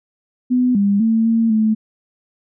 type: tone with pitch steps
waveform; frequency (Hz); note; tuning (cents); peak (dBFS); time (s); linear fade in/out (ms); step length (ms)
sine; 250 / 200.9 / 224.4 / 227.3 / 218; B3 / G3 / A3 / A#3 / A3; +21 / +43 / +34 / -43 / -16; -12; 0.5-1.75; 20; 250
effects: none